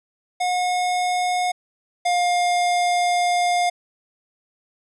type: tone pair in turn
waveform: square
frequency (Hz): 723 / 708.5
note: F#5 / F5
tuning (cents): -40 / +25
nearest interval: unison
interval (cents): 35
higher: first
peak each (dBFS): -20 / -18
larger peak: second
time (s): 0.4-1.52 / 2.05-3.7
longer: second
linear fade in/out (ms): 10
effects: resampled to 24000 Hz + 10-bit